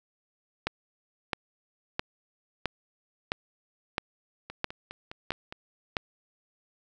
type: two click trains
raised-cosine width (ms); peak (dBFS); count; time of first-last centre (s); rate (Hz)
0.3; -11 / -23; 9 / 6; 0.67-5.968 / 4.5-5.525; 1.51 / 4.88
effects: none